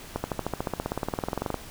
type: accelerating click train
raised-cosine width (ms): 1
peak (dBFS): -13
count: 25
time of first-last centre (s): 0.16-1.543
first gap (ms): 80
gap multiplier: 0.97
effects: pink hiss -44 dBFS RMS until 1.7 s